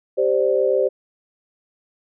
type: chord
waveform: sine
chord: G suspended fourth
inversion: none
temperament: equal with one note detuned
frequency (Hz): 392 / 523.3 / 590.4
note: G4 / C5 / D5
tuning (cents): 0 / 0 / +9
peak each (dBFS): -20 / -18 / -22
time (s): 0.17-0.89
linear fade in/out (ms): 20
effects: none